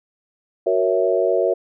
sine chord, F# dominant seventh, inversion none, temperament equal, 370 / 466.2 / 554.4 / 659.3 Hz, F#4 / A#4 / C#5 / E5, 0 / 0 / 0 / 0 cents, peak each -21 dBFS, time 0.66-1.54 s, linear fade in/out 10 ms, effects none

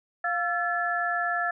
sine tone cluster, 701 / 1346 / 1729 Hz, F5 / E6 / A6, +6 / +36 / -31 cents, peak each -29 / -30 / -28 dBFS, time 0.24-1.51 s, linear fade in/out 5 ms, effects none

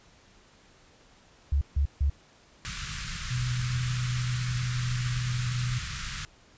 sine tone bursts, 70.5 Hz, C#2, 30 cents sharp, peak -21 dBFS, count 3, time 1.52-2.099 s, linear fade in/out 5 ms, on 93 ms, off 150 ms
pink band-stop noise, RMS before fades -35 dBFS, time 2.65-6.25 s, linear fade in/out 0 ms, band 180 to 1200 Hz, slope 48 dB/octave
sine tone with pitch glide, 123.8 to 122.87 Hz, B2 to B2, +5 to -8 cents, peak -27 dBFS, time 3.3-5.79 s, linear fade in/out 10 ms, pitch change -13 cents, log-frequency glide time 3.91-5.58 s
effects pink hiss -58 dBFS RMS until 6.57 s + resampled to 16000 Hz

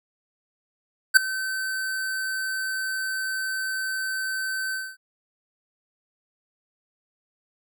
square tone with ADSR envelope, 1537 Hz, G6, 35 cents flat, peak -8 dBFS, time 1.14-4.97 s, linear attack 27 ms, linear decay 7 ms, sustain -19 dB, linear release 240 ms, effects none

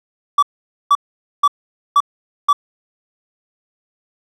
triangle tone bursts, 1150 Hz, D6, 37 cents flat, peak -6 dBFS, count 5, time 0.38-2.53 s, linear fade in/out 5 ms, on 46 ms, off 480 ms, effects none

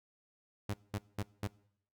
sawtooth tone bursts, 102 Hz, G#2, 31 cents flat, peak -30 dBFS, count 4, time 0.69-1.474 s, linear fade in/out 5 ms, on 46 ms, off 200 ms, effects noise-tail reverb RT60 0.7 s tail -22 dB re dry

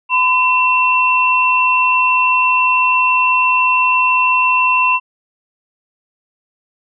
sine tone pair together, 1012.5 / 2703 Hz, B5 / E7, +43 / +43 cents, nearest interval octave + perfect fourth, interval 1700 cents, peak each -13 dBFS, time 0.09-5 s, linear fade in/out 50 ms, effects none

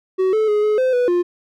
triangle tone with pitch steps, 376.1 / 434.8 / 419.3 / 424.9 / 515 / 492.4 / 352.3 Hz, F#4 / A4 / G#4 / G#4 / C5 / B4 / F4, +28 / -21 / +17 / +40 / -28 / -5 / +15 cents, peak -12 dBFS, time 0.18-1.23 s, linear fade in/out 20 ms, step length 150 ms, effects none

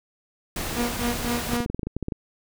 pink noise, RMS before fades -30 dBFS, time 0.56-1.57 s, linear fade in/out 2 ms
sawtooth tone with tremolo, 239.3 Hz, A#3, 46 cents sharp, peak -19 dBFS, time 0.76-1.66 s, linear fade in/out 10 ms, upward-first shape sine, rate 4 Hz, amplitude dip 95%
clicks, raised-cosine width 3 ms, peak -15 dBFS, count 12, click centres 1.534 / 1.604 / 1.661 / 1.7 / 1.746 / 1.794 / 1.832 / 1.87 / 1.966 / 2.027 / 2.084 / 2.122 s
effects none

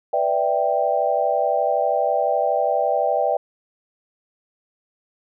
sine chord, E minor seventh, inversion second, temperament equal, 493.9 / 587.3 / 659.3 / 784 Hz, B4 / D5 / E5 / G5, 0 / 0 / 0 / 0 cents, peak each -25 / -22 / -23 / -22 dBFS, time 0.13-3.37 s, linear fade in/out 5 ms, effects none

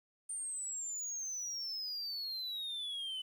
sine exponential sweep, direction down, 9000 to 3000 Hz, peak -35 dBFS, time 0.29-3.22 s, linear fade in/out 10 ms, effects tanh soft clip ceiling -37 dBFS + 11-bit

